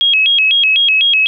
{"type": "tone with vibrato", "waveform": "sine", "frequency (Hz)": 2900, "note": "F#7", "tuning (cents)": -35, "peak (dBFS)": -8, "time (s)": [0.01, 1.27], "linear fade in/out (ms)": 0, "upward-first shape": "square", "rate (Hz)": 4, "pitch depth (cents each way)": 210, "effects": []}